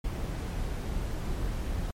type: noise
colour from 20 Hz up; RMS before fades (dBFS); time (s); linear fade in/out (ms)
brown; -32; 0.04-1.91; 5
effects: MP3 64 kbps